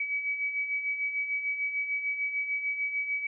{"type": "beating tone pair", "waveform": "sine", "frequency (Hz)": [2273, 2279.7], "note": ["C#7", "C#7"], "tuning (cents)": [43, 48], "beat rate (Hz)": 6.7, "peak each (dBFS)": [-37, -29], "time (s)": [0, 3.27], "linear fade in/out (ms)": 5, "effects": []}